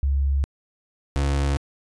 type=tone pair in turn; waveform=sine / 35% pulse; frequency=69.1 / 69.98 Hz; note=C#2 / C#2; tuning=-5 / +17 cents; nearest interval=unison; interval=22 cents; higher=second; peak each=-18 dBFS; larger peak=neither; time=0.03-0.44 / 1.16-1.57 s; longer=neither; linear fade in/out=0 ms; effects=resampled to 22050 Hz